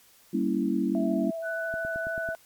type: chord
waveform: sine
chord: G diminished seventh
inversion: none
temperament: equal with one note detuned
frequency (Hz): 196 / 233.1 / 278.8 / 329.6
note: G3 / Bb3 / Db4 / Fb4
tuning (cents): 0 / 0 / +10 / 0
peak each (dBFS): -29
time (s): 0.33-1.31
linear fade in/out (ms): 10
type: tone with vibrato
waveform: sine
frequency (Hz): 658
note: E5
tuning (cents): -3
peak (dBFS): -31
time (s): 0.95-2.35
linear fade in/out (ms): 0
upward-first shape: triangle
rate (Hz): 13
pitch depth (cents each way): 17
type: tone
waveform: sine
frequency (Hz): 1489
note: F#6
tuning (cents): +11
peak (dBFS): -31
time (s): 1.42-2.36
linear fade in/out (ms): 50
type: click train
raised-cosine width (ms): 3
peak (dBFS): -28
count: 6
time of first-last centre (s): 1.74-2.289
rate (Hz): 9.11
effects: white hiss -58 dBFS RMS until 2.45 s + MP3 96 kbps